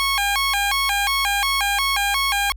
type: tone with vibrato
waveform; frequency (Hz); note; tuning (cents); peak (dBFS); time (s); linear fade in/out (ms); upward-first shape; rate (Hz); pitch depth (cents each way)
15% pulse; 941; A#5; +16; -12; 0-2.52; 0; square; 2.8; 270
effects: added 50 Hz sine -35 dBFS peak until 2.56 s